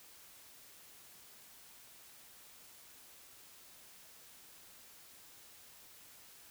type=silence; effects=white hiss -58 dBFS RMS until 6.5 s